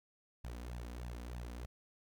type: tone with flanger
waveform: sawtooth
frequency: 60 Hz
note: B1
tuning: 49 cents flat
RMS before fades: -45 dBFS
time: 0.44-1.66 s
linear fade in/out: 5 ms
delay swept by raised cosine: 1.1 to 4.1 ms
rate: 3.2 Hz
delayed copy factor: +0.75
effects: 13-bit